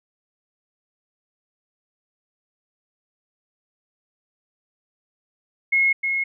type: tone with echo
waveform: sine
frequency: 2166 Hz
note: C#7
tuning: 41 cents flat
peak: -15 dBFS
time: 5.72-5.93 s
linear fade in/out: 10 ms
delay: 310 ms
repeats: 1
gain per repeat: -5 dB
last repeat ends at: 6.24 s
effects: none